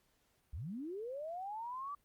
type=linear sweep; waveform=sine; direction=up; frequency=55 to 1174.7 Hz; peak=-40 dBFS; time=0.53-1.95 s; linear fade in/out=5 ms; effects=pink hiss -75 dBFS RMS until 2.04 s + Opus 48 kbps